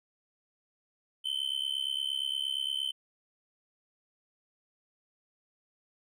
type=tone with amplitude modulation; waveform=triangle; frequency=3075 Hz; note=G7; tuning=34 cents flat; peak=-25 dBFS; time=1.24-2.92 s; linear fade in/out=20 ms; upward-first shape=sine; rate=68.6 Hz; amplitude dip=90%; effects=none